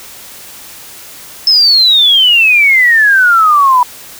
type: exponential sweep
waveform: sine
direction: down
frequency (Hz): 5274 to 969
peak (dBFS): -4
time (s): 1.47-3.83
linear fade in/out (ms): 2
effects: white hiss -32 dBFS RMS until 4.19 s